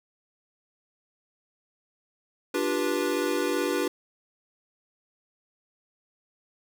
square chord, G dominant seventh, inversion second, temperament equal with one note detuned, 293.7 / 349.2 / 392 / 487.6 Hz, D4 / F4 / G4 / B4, 0 / 0 / 0 / -22 cents, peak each -31 dBFS, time 2.54-3.88 s, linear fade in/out 5 ms, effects none

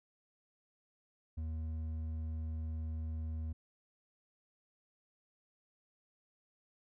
sine tone with hard clipping, 79.5 Hz, D#2, 38 cents sharp, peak -38 dBFS, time 1.37-3.53 s, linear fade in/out 10 ms, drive 5 dB, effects none

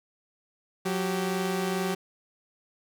sawtooth tone pair together, 182.6 / 387.5 Hz, F#3 / G4, -23 / -20 cents, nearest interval octave + minor second, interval 1303 cents, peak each -25 / -26 dBFS, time 0.85-1.95 s, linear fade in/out 10 ms, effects none

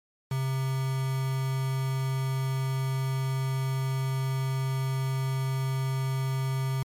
triangle tone with quantisation, 132.8 Hz, C3, 26 cents sharp, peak -24 dBFS, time 0.31-6.83 s, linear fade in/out 5 ms, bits 6, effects MP3 64 kbps

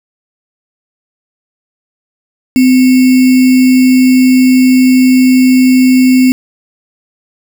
sine tone with sample-and-hold, 256.3 Hz, C4, 36 cents flat, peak -3 dBFS, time 2.56-6.32 s, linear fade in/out 0 ms, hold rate 2450 Hz, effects none

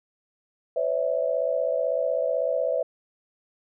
sine tone cluster, 511 / 567 / 649 Hz, C5 / C#5 / E5, -41 / +39 / -27 cents, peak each -26 / -27 / -27 dBFS, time 0.76-2.83 s, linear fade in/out 5 ms, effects none

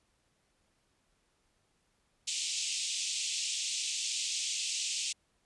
white band-pass noise, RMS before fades -35 dBFS, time 2.27-5.13 s, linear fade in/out 10 ms, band 2500 to 8100 Hz, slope 48 dB/octave, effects pink hiss -74 dBFS RMS until 5.45 s + resampled to 24000 Hz

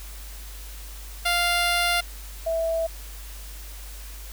10% pulse / sine tone pair in turn, 698 / 657.2 Hz, F5 / E5, -1 / -5 cents, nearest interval minor second, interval 104 cents, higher first, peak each -12 / -22 dBFS, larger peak first, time 1.25-2.01 / 2.46-2.87 s, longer first, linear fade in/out 10 ms, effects added 50 Hz sine -37 dBFS peak until 4.32 s + white hiss -44 dBFS RMS until 4.32 s

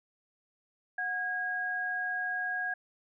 sine tone pair together, 732 / 1637.6 Hz, F#5 / G#6, -19 / -25 cents, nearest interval octave + major second, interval 1394 cents, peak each -38 / -31 dBFS, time 0.98-2.74 s, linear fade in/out 5 ms, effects none

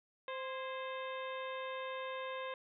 harmonic tone with a mistuned harmonic, 522 Hz, C5, 4 cents flat, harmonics 1 / 2 / 3 / 4 / 5 / 6 / 7, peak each -42 / -44 / -50 / -51 / -52 / -56 / -54 dBFS, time 0.28-2.54 s, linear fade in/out 2 ms, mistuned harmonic 3, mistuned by +75 cents, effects none

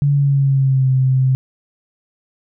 sine tone with pitch glide, 142.7 to 130.86 Hz, D3 to C3, -49 to +1 cents, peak -11 dBFS, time 0.02-1.35 s, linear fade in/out 0 ms, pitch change -150 cents, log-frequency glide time 0.12-0.89 s, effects none

